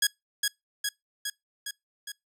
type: tone with echo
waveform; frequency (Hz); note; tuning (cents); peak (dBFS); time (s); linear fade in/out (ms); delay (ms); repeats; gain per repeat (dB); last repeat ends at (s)
10% pulse; 1661.2; G#6; 0; -12; 0.02-0.07; 5; 410; 5; -3; 2.12
effects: noise-tail reverb RT60 0.2 s tail -26 dB re dry